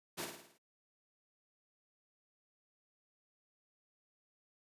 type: noise with echo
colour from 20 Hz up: pink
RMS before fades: -40 dBFS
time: 0.17-0.26 s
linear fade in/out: 20 ms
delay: 54 ms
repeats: 6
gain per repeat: -5 dB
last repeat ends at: 0.584 s
effects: high-pass 200 Hz 12 dB/octave + resampled to 32000 Hz